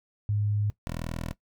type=tone pair in turn; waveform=sine / 10% pulse; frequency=103.83 / 40.97 Hz; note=G#2 / E1; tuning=0 / -10 cents; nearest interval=octave + major third; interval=1610 cents; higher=first; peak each=-24 dBFS; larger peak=neither; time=0.29-0.7 / 0.87-1.33 s; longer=second; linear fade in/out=0 ms; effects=noise-tail reverb RT60 0.1 s tail -17 dB re dry